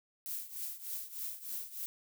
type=noise with tremolo; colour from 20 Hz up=violet; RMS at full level=-38 dBFS; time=0.26-1.86 s; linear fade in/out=0 ms; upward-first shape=triangle; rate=3.3 Hz; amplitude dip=85%; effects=none